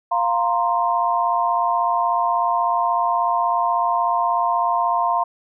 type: chord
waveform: sine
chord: F suspended fourth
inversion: none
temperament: just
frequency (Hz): 698.5 / 931.3 / 1047.7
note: F5 / Bb5 / C6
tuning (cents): 0 / -2 / +2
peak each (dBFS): -21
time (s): 0.11-5.24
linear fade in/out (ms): 10
effects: none